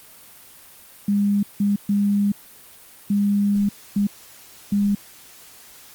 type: tone bursts at uneven times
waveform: sine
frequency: 202.8 Hz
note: G#3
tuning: 41 cents flat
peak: -16 dBFS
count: 6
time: 1.08-1.43 / 1.6-1.76 / 1.89-2.32 / 3.1-3.69 / 3.96-4.07 / 4.72-4.95 s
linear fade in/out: 5 ms
effects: white hiss -46 dBFS RMS until 5.94 s + Opus 32 kbps